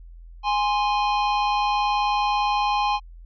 square tone pair together, 828.3 / 1046.5 Hz, G#5 / C6, -5 / 0 cents, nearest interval major third, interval 405 cents, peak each -22 / -25 dBFS, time 0.43-3 s, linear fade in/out 50 ms, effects added 42 Hz sine -40 dBFS peak until 3.25 s + resampled to 11025 Hz

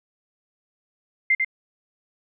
sine tone with echo, 2093 Hz, C7, in tune, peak -15 dBFS, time 1.3-1.35 s, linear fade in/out 5 ms, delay 97 ms, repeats 1, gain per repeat -4 dB, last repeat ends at 1.447 s, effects none

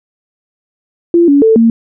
sine tone with pitch steps, 342.1 / 283.4 / 444.6 / 228.7 Hz, F4 / C#4 / A4 / A#3, -36 / +38 / +18 / -33 cents, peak -4 dBFS, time 1.14-1.7 s, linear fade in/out 2 ms, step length 140 ms, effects none

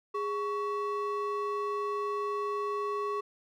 triangle ring-modulated tone, 765 Hz, G5, 42 cents flat, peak -25 dBFS, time 0.14-3.21 s, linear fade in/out 10 ms, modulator 353 Hz, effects none

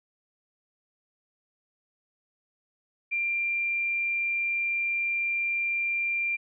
sine tone, 2378 Hz, D7, 21 cents sharp, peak -25 dBFS, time 3.11-6.37 s, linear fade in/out 20 ms, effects none

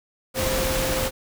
sine tone in noise, 523 Hz, C5, 1 cent flat, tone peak -26 dBFS, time 0.34-1.11 s, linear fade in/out 50 ms, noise pink, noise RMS -25 dBFS, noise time 0.34-1.11 s, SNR -4 dB, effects none

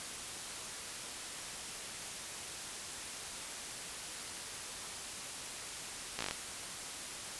slowing click train, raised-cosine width 0.2 ms, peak -18 dBFS, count 7, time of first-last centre 6.19-6.31 s, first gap 16 ms, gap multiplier 1.09, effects white hiss -43 dBFS RMS until 7.39 s + resampled to 24000 Hz

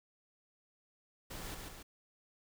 pink noise with echo, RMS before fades -45 dBFS, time 1.3-1.55 s, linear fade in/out 10 ms, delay 140 ms, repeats 2, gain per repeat -3 dB, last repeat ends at 1.83 s, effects none

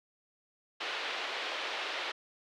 white band-pass noise, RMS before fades -37 dBFS, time 0.8-2.12 s, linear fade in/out 10 ms, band 390 to 3600 Hz, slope 24 dB/octave, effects none

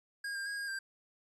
square tone with pitch steps, 1628 / 1600 / 1638 / 1625 / 1581 Hz, G#6 / G6 / G#6 / G#6 / G6, -35 / +35 / -24 / -38 / +14 cents, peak -37 dBFS, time 0.24-0.79 s, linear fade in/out 5 ms, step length 110 ms, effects resampled to 24000 Hz

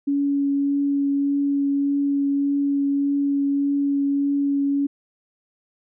sine tone with vibrato, 281.3 Hz, C#4, 26 cents sharp, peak -18 dBFS, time 0.07-4.87 s, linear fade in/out 10 ms, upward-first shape triangle, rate 1.7 Hz, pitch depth 10 cents each way, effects none

